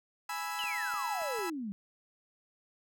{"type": "chord", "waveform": "30% pulse", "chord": "E major", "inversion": "first", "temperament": "equal", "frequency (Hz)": [830.6, 987.8, 1318.5], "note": ["G#5", "B5", "E6"], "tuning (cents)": [0, 0, 0], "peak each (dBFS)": -37, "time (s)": [0.29, 1.5], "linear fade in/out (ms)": 5}
{"type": "exponential sweep", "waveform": "sine", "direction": "down", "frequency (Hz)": [3086, 190], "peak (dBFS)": -35, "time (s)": [0.59, 1.72], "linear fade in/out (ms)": 0}
{"type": "clicks", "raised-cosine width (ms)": 0.5, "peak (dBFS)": -34, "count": 4, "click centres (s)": [0.64, 0.939, 1.218, 1.39]}
{"effects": []}